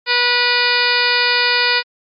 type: harmonic tone with a mistuned harmonic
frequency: 487.5 Hz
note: B4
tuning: 23 cents flat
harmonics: 1 / 2 / 3 / 4 / 5 / 6 / 7 / 8 / 9 / 10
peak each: -25 / -23 / -20 / -20 / -20 / -24 / -25 / -26 / -21 / -22 dBFS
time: 0.06-1.83 s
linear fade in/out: 50 ms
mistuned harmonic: 7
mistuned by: +80 cents
effects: Opus 48 kbps